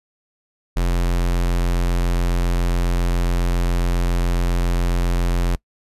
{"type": "tone", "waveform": "square", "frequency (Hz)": 43.65, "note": "F1", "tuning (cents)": 0, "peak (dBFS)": -17, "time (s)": [0.76, 5.56], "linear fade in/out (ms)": 10, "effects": ["noise-tail reverb RT60 0.1 s tail -24 dB re dry", "resampled to 32000 Hz"]}